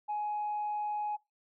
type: tone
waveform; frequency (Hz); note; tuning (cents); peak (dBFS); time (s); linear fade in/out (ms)
sine; 838; G#5; +15; -30; 0.08-1.17; 20
effects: noise-tail reverb RT60 0.2 s tail -21 dB re dry + tanh soft clip ceiling -28 dBFS